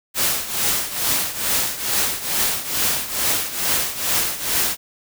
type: noise with tremolo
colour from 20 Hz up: white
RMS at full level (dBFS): -18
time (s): 0.14-4.77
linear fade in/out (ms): 50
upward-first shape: triangle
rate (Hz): 2.3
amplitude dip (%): 80
effects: none